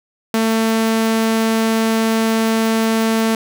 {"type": "tone", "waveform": "sawtooth", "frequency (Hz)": 223.6, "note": "A3", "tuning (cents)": 28, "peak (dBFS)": -10, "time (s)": [0.34, 3.35], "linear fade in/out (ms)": 2, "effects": []}